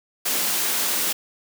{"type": "high-pass noise", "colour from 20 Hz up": "white", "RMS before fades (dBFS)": -23, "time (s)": [0.25, 1.13], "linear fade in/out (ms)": 10, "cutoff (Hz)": 170, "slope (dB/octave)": 24, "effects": []}